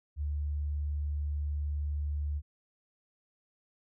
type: tone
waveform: sine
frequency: 73.42 Hz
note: D2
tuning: in tune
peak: -30 dBFS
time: 0.16-2.42 s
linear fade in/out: 50 ms
effects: none